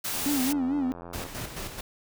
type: noise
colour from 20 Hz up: white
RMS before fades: -31 dBFS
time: 0.04-0.53 s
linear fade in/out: 10 ms
type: click train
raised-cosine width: 1 ms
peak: -27 dBFS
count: 98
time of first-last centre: 0.14-1.264 s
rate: 86.3 Hz
type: tone with vibrato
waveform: triangle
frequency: 271.9 Hz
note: C#4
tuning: 33 cents flat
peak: -22 dBFS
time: 0.26-0.92 s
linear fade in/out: 0 ms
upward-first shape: sine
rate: 4.5 Hz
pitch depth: 130 cents each way
type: noise with tremolo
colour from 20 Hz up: pink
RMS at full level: -35 dBFS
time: 1.13-1.81 s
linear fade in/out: 5 ms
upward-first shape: square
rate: 4.6 Hz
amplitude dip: 50%
effects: none